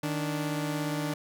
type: tone pair together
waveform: sawtooth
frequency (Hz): 154.3 / 291.4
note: D#3 / D4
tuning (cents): -14 / -13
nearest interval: major seventh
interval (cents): 1101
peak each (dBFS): -28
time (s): 0.03-1.14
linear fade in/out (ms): 5
effects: none